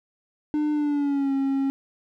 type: tone with pitch glide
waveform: triangle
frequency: 300.3 to 272.2 Hz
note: D4 to C#4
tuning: +39 to -31 cents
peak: -19 dBFS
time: 0.54-1.7 s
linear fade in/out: 0 ms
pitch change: -170 cents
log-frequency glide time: 0.72-1.33 s
effects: none